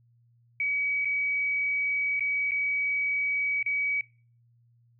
sine tone with dropouts, 2271 Hz, C#7, 41 cents sharp, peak -25 dBFS, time 0.6-4.01 s, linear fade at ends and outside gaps 2 ms, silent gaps 1.048-1.054 / 2.196-2.206 / 2.51-2.517 / 3.628-3.661 s, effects noise-tail reverb RT60 0.4 s tail -21 dB re dry + added 118 Hz sine -60 dBFS peak until 4.99 s

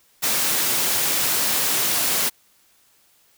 white high-pass noise, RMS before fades -21 dBFS, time 0.22-2.3 s, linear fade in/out 20 ms, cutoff 110 Hz, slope 24 dB/octave, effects white hiss -59 dBFS RMS until 3.37 s

